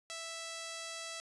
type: tone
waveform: 5% pulse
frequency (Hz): 659.3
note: E5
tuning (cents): 0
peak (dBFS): -30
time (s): 0.1-1.2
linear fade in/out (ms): 0
effects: resampled to 24000 Hz